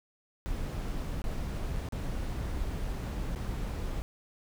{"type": "noise with dropouts", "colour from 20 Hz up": "brown", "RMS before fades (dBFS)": -34, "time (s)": [0.46, 4.02], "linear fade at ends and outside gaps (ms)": 0, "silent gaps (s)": [[1.218, 1.241], [1.762, 1.766], [1.887, 1.923], [3.351, 3.359]], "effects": []}